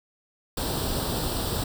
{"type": "noise with comb filter", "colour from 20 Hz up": "pink", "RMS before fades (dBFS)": -28, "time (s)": [0.57, 1.64], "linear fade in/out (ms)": 5, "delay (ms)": 0.23, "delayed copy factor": 0.7, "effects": []}